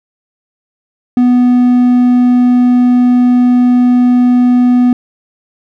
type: tone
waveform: triangle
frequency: 246.9 Hz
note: B3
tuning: in tune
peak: -3 dBFS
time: 1.17-4.93 s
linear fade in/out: 2 ms
effects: none